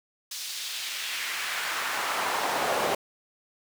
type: noise with high-pass filter sweep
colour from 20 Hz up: brown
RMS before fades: -30 dBFS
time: 0.31-2.95 s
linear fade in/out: 5 ms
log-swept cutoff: 4800 to 530 Hz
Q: 1.3
effects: none